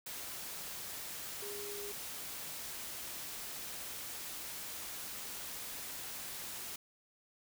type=tone in noise; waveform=sine; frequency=408.2 Hz; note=G#4; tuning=30 cents flat; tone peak=-44 dBFS; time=1.42-1.92 s; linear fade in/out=5 ms; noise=white; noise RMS=-44 dBFS; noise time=0.06-6.76 s; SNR=-3 dB; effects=none